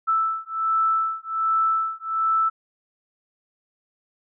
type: beating tone pair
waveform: sine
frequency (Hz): 1318.5 / 1319.8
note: E6 / E6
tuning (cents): 0 / +2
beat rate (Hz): 1.3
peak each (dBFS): -23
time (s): 0.07-2.5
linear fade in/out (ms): 20
effects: none